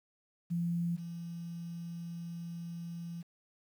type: tone pair in turn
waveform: sine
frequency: 171.2 / 169.72 Hz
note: F3 / F3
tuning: -34 / -49 cents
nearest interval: unison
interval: 15 cents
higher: first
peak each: -30 / -39 dBFS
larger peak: first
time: 0.5-0.97 / 0.97-3.23 s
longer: second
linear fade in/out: 20 ms
effects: 10-bit